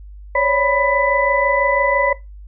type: tone cluster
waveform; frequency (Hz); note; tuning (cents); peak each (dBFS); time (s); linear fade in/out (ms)
sine; 545 / 571 / 990 / 1997; C#5 / D5 / B5 / B6; -29 / -49 / +4 / +19; -19; 0.35-2.13; 5
effects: noise-tail reverb RT60 0.2 s tail -18 dB re dry + added 50 Hz sine -34 dBFS peak until 2.47 s